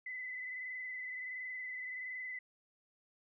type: tone with frequency modulation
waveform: sine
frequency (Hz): 2017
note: B6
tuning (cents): +36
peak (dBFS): -40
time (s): 0.06-2.39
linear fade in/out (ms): 5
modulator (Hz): 21.4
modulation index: 1.8
effects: none